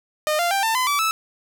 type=tone with pitch steps; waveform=sawtooth; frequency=611 / 693.8 / 787.8 / 894.6 / 1015.8 / 1153.4 / 1309.7 Hz; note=D#5 / F5 / G5 / A5 / B5 / D6 / E6; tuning=-32 / -12 / +8 / +28 / +48 / -32 / -12 cents; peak=-15 dBFS; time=0.27-1.11 s; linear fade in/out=0 ms; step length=120 ms; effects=none